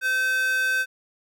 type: tone with high-pass filter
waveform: square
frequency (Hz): 514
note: C5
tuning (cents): -31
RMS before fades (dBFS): -23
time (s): 0.01-0.86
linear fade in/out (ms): 50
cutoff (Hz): 1700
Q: 7.2
effects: none